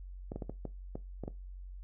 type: clicks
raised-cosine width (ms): 2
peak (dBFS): -25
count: 8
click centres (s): 0.319 / 0.36 / 0.422 / 0.496 / 0.653 / 0.955 / 1.237 / 1.279
effects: noise-tail reverb RT60 0.2 s tail -18 dB re dry + added 46 Hz sine -43 dBFS peak until 1.83 s